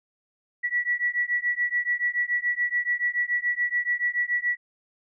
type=beating tone pair; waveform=sine; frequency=1940 / 1947 Hz; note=B6 / B6; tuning=-31 / -25 cents; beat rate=7 Hz; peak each=-26 dBFS; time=0.63-4.57 s; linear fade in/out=20 ms; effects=none